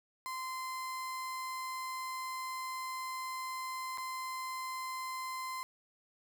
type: tone with dropouts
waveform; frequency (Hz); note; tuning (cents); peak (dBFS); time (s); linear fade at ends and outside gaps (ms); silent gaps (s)
35% pulse; 1036; C6; -17; -36; 0.26-5.63; 0; 3.975-3.982
effects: none